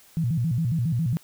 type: tone with vibrato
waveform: sine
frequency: 140 Hz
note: C#3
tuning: 18 cents sharp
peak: -21 dBFS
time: 0.17-1.17 s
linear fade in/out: 0 ms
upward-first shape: square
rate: 7.3 Hz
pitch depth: 280 cents each way
effects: white hiss -54 dBFS RMS until 1.23 s